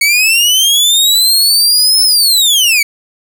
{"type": "linear two-way sweep", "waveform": "sawtooth", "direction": "up then down", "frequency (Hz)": [2217, 5274, 2217], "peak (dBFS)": -4, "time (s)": [0.01, 2.83], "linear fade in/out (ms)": 5, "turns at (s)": 2.03, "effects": []}